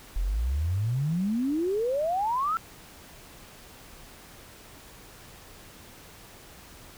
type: exponential sweep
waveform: sine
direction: up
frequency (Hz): 40.04 to 1363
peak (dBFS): -24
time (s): 0.16-2.57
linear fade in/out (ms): 0
effects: pink hiss -49 dBFS RMS until 6.97 s